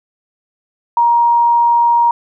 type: tone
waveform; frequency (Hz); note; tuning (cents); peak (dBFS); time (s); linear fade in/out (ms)
sine; 943; A#5; +20; -8; 0.97-2.11; 2
effects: none